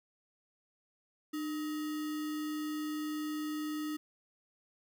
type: tone with sample-and-hold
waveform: sine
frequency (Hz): 303.6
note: D#4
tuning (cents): -42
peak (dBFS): -34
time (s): 1.33-3.97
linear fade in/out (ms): 10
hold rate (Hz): 1575
effects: none